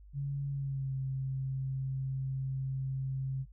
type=tone with pitch glide; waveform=sine; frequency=140 to 133.37 Hz; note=C#3 to C3; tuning=+18 to +34 cents; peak=-32 dBFS; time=0.13-3.46 s; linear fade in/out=50 ms; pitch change=-84 cents; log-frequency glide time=0.49-0.94 s; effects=noise-tail reverb RT60 0.1 s tail -20 dB re dry + added 50 Hz sine -51 dBFS peak until 3.52 s